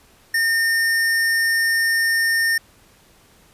square tone, 1820 Hz, A#6, 42 cents flat, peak -17 dBFS, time 0.34-2.58 s, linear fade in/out 5 ms, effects pink hiss -53 dBFS RMS until 3.53 s + resampled to 32000 Hz

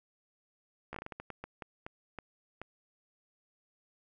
slowing click train, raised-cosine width 0.5 ms, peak -26 dBFS, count 14, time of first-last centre 0.93-2.616 s, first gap 14 ms, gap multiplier 1.33, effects none

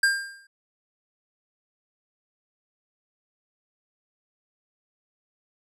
square tone with exponential decay, 1600 Hz, G6, 35 cents sharp, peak -16 dBFS, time 0.03-0.47 s, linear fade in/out 5 ms, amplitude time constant 95 ms, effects low-pass 12000 Hz 12 dB/octave

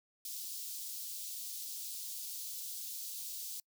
white high-pass noise, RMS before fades -43 dBFS, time 0.25-3.6 s, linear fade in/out 2 ms, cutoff 3800 Hz, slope 24 dB/octave, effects noise-tail reverb RT60 0.1 s tail -26 dB re dry

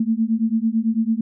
sine beating tone pair, 220 / 229 Hz, A3 / A#3, 0 / -31 cents, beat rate 9 Hz, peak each -20 dBFS, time 0-1.21 s, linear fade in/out 5 ms, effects none

